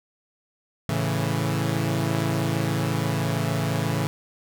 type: chord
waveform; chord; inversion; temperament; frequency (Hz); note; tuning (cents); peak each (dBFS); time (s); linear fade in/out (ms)
sawtooth; A major; none; equal; 110 / 138.59 / 164.81; A2 / C#3 / E3; 0 / 0 / 0; -23; 0.89-4.07; 0
effects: none